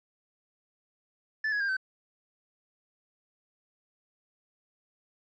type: tone with pitch steps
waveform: triangle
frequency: 1747 / 1672.9 / 1602 / 1534.1 Hz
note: A6 / G#6 / G6 / G6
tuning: -13 / +12 / +37 / -38 cents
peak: -25 dBFS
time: 1.44-1.768 s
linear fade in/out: 5 ms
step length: 82 ms
effects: resampled to 16000 Hz + 11-bit